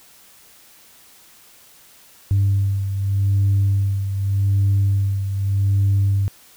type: beating tone pair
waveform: sine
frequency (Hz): 98.7 / 99.54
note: G2 / G2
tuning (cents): +12 / +27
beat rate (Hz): 0.84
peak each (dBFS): -15 / -22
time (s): 2.31-6.28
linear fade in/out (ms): 0
effects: tanh soft clip ceiling -11 dBFS + white hiss -49 dBFS RMS until 6.56 s